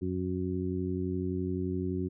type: harmonic tone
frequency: 91.7 Hz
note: F#2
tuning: 15 cents flat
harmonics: 1 / 2 / 3 / 4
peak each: -35 / -35 / -35 / -35 dBFS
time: 0.01-2.09 s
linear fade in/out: 20 ms
effects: none